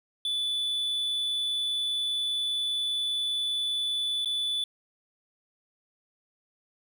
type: tone with dropouts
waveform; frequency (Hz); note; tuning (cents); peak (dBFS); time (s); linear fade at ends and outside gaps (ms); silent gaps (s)
triangle; 3475; A7; -22; -25; 0.25-4.64; 2; 4.248-4.257
effects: none